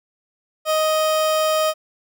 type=tone; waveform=30% pulse; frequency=625 Hz; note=D#5; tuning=8 cents sharp; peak=-14 dBFS; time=0.65-1.74 s; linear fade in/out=50 ms; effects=none